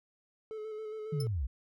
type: tone with vibrato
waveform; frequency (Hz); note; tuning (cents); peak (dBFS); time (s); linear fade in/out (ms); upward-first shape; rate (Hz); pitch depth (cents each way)
triangle; 432.5; A4; -30; -36; 0.51-1.27; 0; square; 7.3; 22
type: linear sweep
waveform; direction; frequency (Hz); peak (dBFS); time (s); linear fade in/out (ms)
sine; down; 163.3 to 53.6; -30; 1.12-1.47; 10
type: tone with exponential decay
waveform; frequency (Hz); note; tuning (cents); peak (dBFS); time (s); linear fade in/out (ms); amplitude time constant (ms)
sawtooth; 5274; E8; 0; -34; 1.2-1.27; 5; 15
effects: none